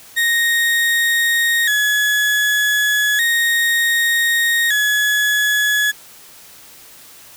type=tone with vibrato; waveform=35% pulse; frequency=1776 Hz; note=A6; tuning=16 cents sharp; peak=-12 dBFS; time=0.16-5.92 s; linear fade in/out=20 ms; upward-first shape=square; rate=0.33 Hz; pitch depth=82 cents each way; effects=white hiss -42 dBFS RMS until 7.36 s